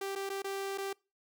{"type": "tone with dropouts", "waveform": "sawtooth", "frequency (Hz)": 392, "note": "G4", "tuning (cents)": 0, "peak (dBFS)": -31, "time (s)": [0.01, 0.93], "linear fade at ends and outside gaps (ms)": 5, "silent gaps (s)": [[0.153, 0.158], [0.293, 0.299], [0.421, 0.443], [0.777, 0.782]], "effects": ["noise-tail reverb RT60 0.3 s tail -25 dB re dry"]}